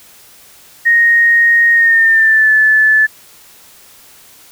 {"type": "tone with pitch glide", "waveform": "sine", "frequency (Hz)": [1864.7, 1739.8], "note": ["A#6", "A6"], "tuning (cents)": [0, -20], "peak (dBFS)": -6, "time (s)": [0.85, 3.07], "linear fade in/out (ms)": 20, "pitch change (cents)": -120, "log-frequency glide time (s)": [1.73, 2.51], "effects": ["white hiss -42 dBFS RMS until 4.51 s"]}